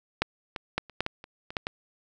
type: clicks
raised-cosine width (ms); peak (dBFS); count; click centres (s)
0.3; -7 / -17 / -10 / -30 / -10 / -13 / -27 / -23 / -12 / -14; 10; 0.22 / 0.562 / 0.78 / 0.897 / 1.006 / 1.064 / 1.241 / 1.505 / 1.568 / 1.669
effects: none